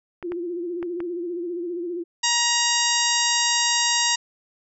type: clicks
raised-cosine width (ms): 0.5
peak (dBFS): -21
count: 4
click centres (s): 0.227 / 0.32 / 0.828 / 1.004
type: tone with vibrato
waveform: sine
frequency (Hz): 347.6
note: F4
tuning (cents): -8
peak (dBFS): -26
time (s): 0.23-2.04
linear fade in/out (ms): 20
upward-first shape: sine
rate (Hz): 15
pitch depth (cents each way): 68
type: harmonic tone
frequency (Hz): 945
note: A#5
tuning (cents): +23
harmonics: 1 / 2 / 3 / 4 / 5 / 6 / 7 / 8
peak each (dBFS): -27 / -27 / -27 / -27 / -27 / -27 / -27 / -27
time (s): 2.23-4.16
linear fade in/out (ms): 10
effects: none